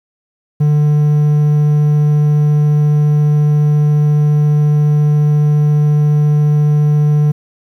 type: tone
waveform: triangle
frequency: 148.8 Hz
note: D3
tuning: 23 cents sharp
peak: -6 dBFS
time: 0.6-7.32 s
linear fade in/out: 10 ms
effects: 8-bit